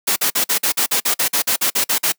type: noise bursts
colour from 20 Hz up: white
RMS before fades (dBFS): -17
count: 15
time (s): 0.07-2.123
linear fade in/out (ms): 10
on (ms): 93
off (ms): 47
effects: noise-tail reverb RT60 0.1 s tail -25 dB re dry + high-pass 200 Hz 12 dB/octave